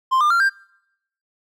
triangle tone with pitch steps, 1046.5 / 1202.1 / 1380.9 / 1586.2 Hz, C6 / D6 / F6 / G6, 0 / +40 / -20 / +20 cents, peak -12 dBFS, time 0.11-0.498 s, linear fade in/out 20 ms, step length 97 ms, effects noise-tail reverb RT60 0.8 s tail -26 dB re dry

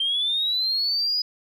sine linear sweep, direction up, 3136 to 4978 Hz, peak -20 dBFS, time 0-1.22 s, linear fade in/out 5 ms, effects tanh soft clip ceiling -16 dBFS

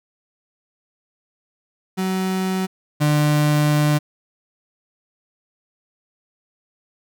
35% pulse tone pair in turn, 187.9 / 149.14 Hz, F#3 / D3, +27 / +27 cents, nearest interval major third, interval 400 cents, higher first, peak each -18 / -13 dBFS, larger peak second, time 1.97-2.67 / 3-3.99 s, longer second, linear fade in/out 20 ms, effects none

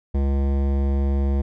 sine tone with hard clipping, 69 Hz, C#2, 7 cents flat, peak -20 dBFS, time 0.14-1.42 s, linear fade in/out 10 ms, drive 16 dB, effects none

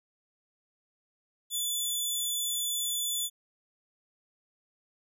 15% pulse tone, 3471 Hz, A7, 24 cents flat, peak -22 dBFS, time 1.5-3.3 s, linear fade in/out 50 ms, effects none

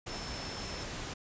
sine tone in noise, 5300 Hz, E8, 9 cents sharp, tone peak -45 dBFS, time 0.09-0.84 s, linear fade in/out 10 ms, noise pink, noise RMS -40 dBFS, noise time 0.06-1.14 s, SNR -8 dB, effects resampled to 16000 Hz

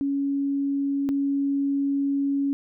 sine tone pair in turn, 278.9 / 278.9 Hz, C#4 / C#4, +11 / +11 cents, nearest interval unison, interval 0 cents, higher neither, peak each -22 / -21 dBFS, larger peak second, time 0.01-1.09 / 1.09-2.53 s, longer second, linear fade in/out 0 ms, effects none

